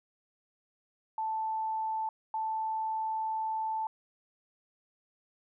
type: tone bursts at uneven times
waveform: sine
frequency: 880 Hz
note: A5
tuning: in tune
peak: -30 dBFS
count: 2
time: 1.18-2.09 / 2.34-3.87 s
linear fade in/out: 2 ms
effects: none